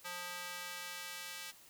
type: tone with high-pass filter sweep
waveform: square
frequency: 177.4 Hz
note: F3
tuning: 27 cents sharp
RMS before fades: -45 dBFS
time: 0.04-1.52 s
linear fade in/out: 20 ms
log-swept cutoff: 1100 to 2300 Hz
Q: 0.77
effects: white hiss -60 dBFS RMS until 1.69 s